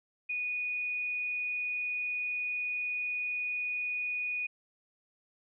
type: tone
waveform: sine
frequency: 2469 Hz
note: D#7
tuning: 14 cents flat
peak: -31 dBFS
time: 0.29-4.47 s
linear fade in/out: 10 ms
effects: none